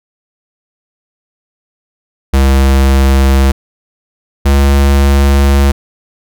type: tone pair in turn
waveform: square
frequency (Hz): 67.4 / 69.46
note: C#2 / C#2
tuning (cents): -48 / +4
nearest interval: minor second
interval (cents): 52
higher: second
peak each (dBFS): -6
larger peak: neither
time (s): 2.33-3.52 / 4.45-5.72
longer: second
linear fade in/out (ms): 10
effects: none